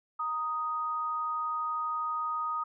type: tone pair together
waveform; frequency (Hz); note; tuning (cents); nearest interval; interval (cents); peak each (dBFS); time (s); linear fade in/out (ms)
sine; 933.4 / 1246; A#5 / D#6; +2 / +2; perfect fourth; 500; -38 / -30; 0.19-2.64; 10
effects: none